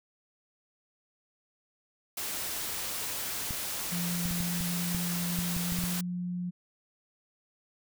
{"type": "noise", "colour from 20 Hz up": "white", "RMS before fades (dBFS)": -35, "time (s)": [2.17, 6.01], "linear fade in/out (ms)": 5}
{"type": "clicks", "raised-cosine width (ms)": 5, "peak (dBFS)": -25, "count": 11, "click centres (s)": [3.508, 4.256, 4.31, 4.405, 4.607, 4.948, 5.389, 5.565, 5.722, 5.788, 5.839]}
{"type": "tone with pitch glide", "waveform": "sine", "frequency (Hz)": [174.61, 177.97], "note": ["F3", "F3"], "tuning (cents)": [0, 33], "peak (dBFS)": -31, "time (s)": [3.91, 6.51], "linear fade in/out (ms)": 20, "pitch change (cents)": 33, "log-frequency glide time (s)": [5.59, 5.99]}
{"effects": []}